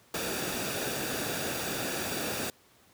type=noise with comb filter; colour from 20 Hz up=pink; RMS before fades=-33 dBFS; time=0.14-2.5 s; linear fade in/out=2 ms; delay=0.96 ms; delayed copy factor=-0.5; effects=pink hiss -61 dBFS RMS until 2.93 s + high-pass 100 Hz 12 dB/octave